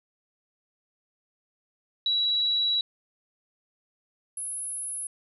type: tone pair in turn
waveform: sine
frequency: 3906 / 10579 Hz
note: B7 / E9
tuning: -20 / +5 cents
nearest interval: octave + perfect fourth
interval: 1725 cents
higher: second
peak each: -22 / -31 dBFS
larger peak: first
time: 2.06-2.81 / 4.37-5.07 s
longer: first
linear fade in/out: 2 ms
effects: none